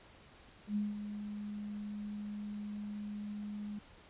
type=tone with ADSR envelope; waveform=sine; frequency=207.7 Hz; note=G#3; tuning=in tune; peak=-30 dBFS; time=0.67-3.79 s; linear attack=91 ms; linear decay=180 ms; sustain=-9 dB; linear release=5 ms; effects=pink hiss -59 dBFS RMS until 4.09 s + resampled to 8000 Hz